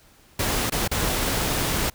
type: noise with dropouts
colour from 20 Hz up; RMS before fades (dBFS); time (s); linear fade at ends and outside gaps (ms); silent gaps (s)
pink; -24; 0.39-1.9; 5; 0.699-0.72 / 0.878-0.913
effects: pink hiss -55 dBFS RMS until 1.94 s